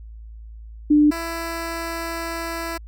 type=tone pair in turn; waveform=sine / 10% pulse; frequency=297.7 / 332.9 Hz; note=D4 / E4; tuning=+24 / +17 cents; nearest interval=major second; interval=193 cents; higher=second; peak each=-11 / -18 dBFS; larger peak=first; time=0.9-1.11 / 1.11-2.78 s; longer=second; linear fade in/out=10 ms; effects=added 55 Hz sine -36 dBFS peak until 2.87 s